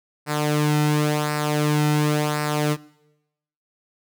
sawtooth tone with flanger, 150 Hz, D3, 37 cents sharp, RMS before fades -21 dBFS, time 0.26-2.77 s, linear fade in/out 50 ms, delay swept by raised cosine 0.3 to 1.8 ms, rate 0.93 Hz, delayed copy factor -0.6, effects noise-tail reverb RT60 0.9 s tail -22 dB re dry

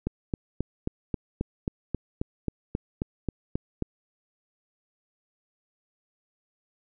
click train, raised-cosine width 3 ms, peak -14 dBFS, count 15, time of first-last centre 0.07-3.823 s, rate 3.73 Hz, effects none

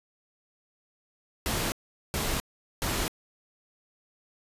pink noise bursts, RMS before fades -29 dBFS, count 3, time 1.46-3.08 s, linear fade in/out 0 ms, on 260 ms, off 420 ms, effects resampled to 32000 Hz

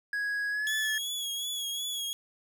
triangle tone with pitch glide, 1661.2 to 1740.8 Hz, G#6 to A6, 0 to -19 cents, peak -27 dBFS, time 0.13-0.98 s, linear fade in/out 2 ms, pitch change +81 cents, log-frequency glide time 0.5-0.73 s
sawtooth tone with vibrato, 3350 Hz, G#7, 14 cents sharp, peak -29 dBFS, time 0.67-2.13 s, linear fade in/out 0 ms, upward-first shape triangle, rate 2.7 Hz, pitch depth 48 cents each way
effects none

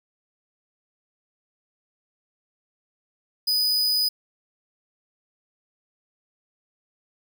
45% pulse tone, 4978 Hz, D#8, in tune, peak -19 dBFS, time 3.47-4.09 s, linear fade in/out 10 ms, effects none

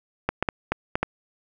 clicks, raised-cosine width 0.5 ms, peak -7 dBFS, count 6, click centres 0.29 / 0.426 / 0.488 / 0.72 / 0.955 / 1.03 s, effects none

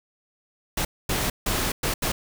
pink noise bursts at uneven times, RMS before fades -25 dBFS, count 5, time 0.77-0.85 / 1.09-1.3 / 1.46-1.72 / 1.83-1.94 / 2.02-2.12 s, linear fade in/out 5 ms, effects none

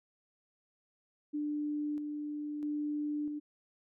sine tone with tremolo, 296.7 Hz, D4, 18 cents sharp, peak -32 dBFS, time 1.33-3.4 s, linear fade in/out 20 ms, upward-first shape square, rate 0.77 Hz, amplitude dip 35%, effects none

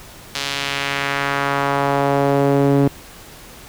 sawtooth tone with band-pass filter sweep, 140.1 Hz, C#3, 19 cents sharp, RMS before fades -18 dBFS, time 0.35-2.88 s, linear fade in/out 2 ms, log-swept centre 4200 to 310 Hz, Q 1.2, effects pink hiss -40 dBFS RMS until 3.68 s

